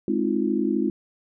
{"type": "chord", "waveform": "sine", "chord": "F minor seventh", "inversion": "first", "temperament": "just", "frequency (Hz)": [209.5, 261.9, 314.3, 349.2], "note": ["Ab3", "C4", "Eb4", "F4"], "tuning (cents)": [15, 2, 18, 0], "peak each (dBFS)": -26, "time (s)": [0.08, 0.9], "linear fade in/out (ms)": 2, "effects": []}